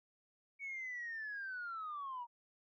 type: linear sweep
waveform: sine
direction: down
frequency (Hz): 2245 to 932.3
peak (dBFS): -40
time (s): 0.59-2.27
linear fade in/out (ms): 50
effects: tanh soft clip ceiling -37 dBFS